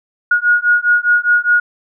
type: beating tone pair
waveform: sine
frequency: 1441 / 1445.9 Hz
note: F#6 / F#6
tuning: -46 / -40 cents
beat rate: 4.9 Hz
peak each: -13 dBFS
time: 0.31-1.6 s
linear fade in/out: 5 ms
effects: none